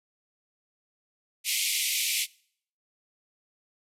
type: band-pass noise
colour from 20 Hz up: pink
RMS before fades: -28 dBFS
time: 1.44-2.27 s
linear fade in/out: 50 ms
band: 2100 to 14000 Hz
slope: 96 dB/octave
effects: noise-tail reverb RT60 0.6 s tail -24 dB re dry